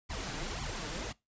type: noise with flanger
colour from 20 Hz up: pink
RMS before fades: -38 dBFS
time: 0.09-1.13 s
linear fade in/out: 20 ms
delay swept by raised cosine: 0.88 to 6.78 ms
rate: 1.9 Hz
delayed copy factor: +0.95
effects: noise-tail reverb RT60 0.2 s tail -21 dB re dry + resampled to 16000 Hz